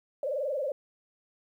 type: tone with frequency modulation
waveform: sine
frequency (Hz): 560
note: C#5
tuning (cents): +18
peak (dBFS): -28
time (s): 0.23-0.72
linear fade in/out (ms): 2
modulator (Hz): 21.4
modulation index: 2.3
effects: 11-bit